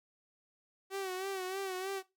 sawtooth tone with vibrato, 379.9 Hz, F#4, 46 cents sharp, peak -32 dBFS, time 0.9-2.03 s, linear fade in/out 50 ms, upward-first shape sine, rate 3.2 Hz, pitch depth 60 cents each way, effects noise-tail reverb RT60 0.2 s tail -17 dB re dry

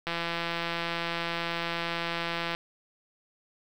click train, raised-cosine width 0.3 ms, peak -15 dBFS, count 420, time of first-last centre 0.07-2.549 s, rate 169 Hz, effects 8-bit

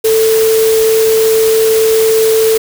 sine tone in noise, 443.4 Hz, A4, 13 cents sharp, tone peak -7 dBFS, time 0.04-2.58 s, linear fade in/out 10 ms, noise white, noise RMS -19 dBFS, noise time 0.04-2.58 s, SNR +9 dB, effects none

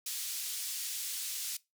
white band-pass noise, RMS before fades -38 dBFS, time 0.06-1.57 s, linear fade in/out 5 ms, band 3200 to 13000 Hz, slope 12 dB/octave, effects noise-tail reverb RT60 0.2 s tail -20 dB re dry

